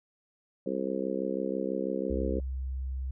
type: harmonic tone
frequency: 66.1 Hz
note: C2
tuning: 18 cents sharp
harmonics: 3 / 4 / 5 / 6 / 7 / 8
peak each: -36 / -36 / -36 / -36 / -36 / -36 dBFS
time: 0.66-2.4 s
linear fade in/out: 5 ms
type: tone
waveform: sine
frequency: 65.41 Hz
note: C2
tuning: in tune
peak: -31 dBFS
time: 2.1-3.11 s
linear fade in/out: 5 ms
effects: none